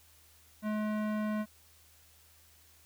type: tone with low-pass filter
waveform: square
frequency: 213.1 Hz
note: G#3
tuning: 45 cents sharp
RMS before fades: -33 dBFS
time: 0.62-1.46 s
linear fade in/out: 50 ms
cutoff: 1800 Hz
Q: 0.98
effects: added 79 Hz sine -65 dBFS peak until 2.85 s + white hiss -62 dBFS RMS until 2.85 s